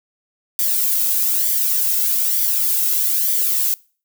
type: noise with flanger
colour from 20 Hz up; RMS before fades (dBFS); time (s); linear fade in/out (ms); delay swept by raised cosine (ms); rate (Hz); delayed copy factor
violet; -18; 0.59-3.74; 0; 0.74 to 1.74; 1.1; -0.6
effects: noise-tail reverb RT60 0.4 s tail -24 dB re dry